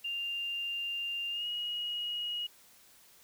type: tone with pitch glide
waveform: sine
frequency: 2794 to 2891 Hz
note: F7 to F#7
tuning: 0 to -41 cents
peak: -33 dBFS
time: 0.04-2.47 s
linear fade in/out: 10 ms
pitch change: +59 cents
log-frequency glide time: 1.3-1.47 s
effects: white hiss -60 dBFS RMS until 3.23 s